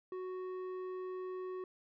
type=tone with low-pass filter; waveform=square; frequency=370 Hz; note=F#4; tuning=in tune; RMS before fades=-42 dBFS; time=0.12-1.64 s; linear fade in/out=2 ms; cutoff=1100 Hz; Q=0.86; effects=none